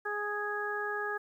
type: harmonic tone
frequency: 415.3 Hz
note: G#4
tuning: in tune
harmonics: 1 / 2 / 3 / 4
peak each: -37 / -40 / -39 / -35 dBFS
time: 0.05-1.18 s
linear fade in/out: 10 ms
effects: 11-bit